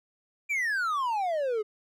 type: exponential sweep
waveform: triangle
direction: down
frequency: 2405 to 411 Hz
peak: -24 dBFS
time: 0.49-1.63 s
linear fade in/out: 20 ms
effects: none